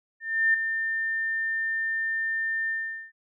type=tone with ADSR envelope; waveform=sine; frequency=1800 Hz; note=A6; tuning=39 cents sharp; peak=-17 dBFS; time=0.2-3.12 s; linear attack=340 ms; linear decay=5 ms; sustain=-8 dB; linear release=430 ms; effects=none